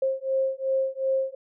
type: beating tone pair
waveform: sine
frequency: 531 / 533.7 Hz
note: C5 / C5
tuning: +25 / +34 cents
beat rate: 2.7 Hz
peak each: -26 dBFS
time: 0.02-1.35 s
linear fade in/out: 5 ms
effects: none